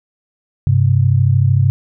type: tone pair together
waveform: sine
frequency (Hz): 99.19 / 132.4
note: G2 / C3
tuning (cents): +21 / +21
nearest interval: perfect fourth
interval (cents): 500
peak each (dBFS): -12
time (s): 0.67-1.7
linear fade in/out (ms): 0
effects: none